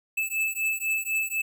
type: beating tone pair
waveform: square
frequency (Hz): 2619 / 2623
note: E7 / E7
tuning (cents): -12 / -9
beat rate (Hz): 4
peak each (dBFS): -29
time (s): 0.17-1.42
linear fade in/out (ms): 10
effects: none